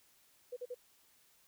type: tone bursts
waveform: sine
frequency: 493.9 Hz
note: B4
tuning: in tune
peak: -39 dBFS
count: 3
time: 0.52-0.746 s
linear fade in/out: 10 ms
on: 46 ms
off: 44 ms
effects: white hiss -68 dBFS RMS until 1.47 s